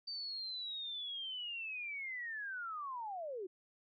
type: linear sweep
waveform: sine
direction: down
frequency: 4630 to 349.1 Hz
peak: -40 dBFS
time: 0.07-3.47 s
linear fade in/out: 10 ms
effects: none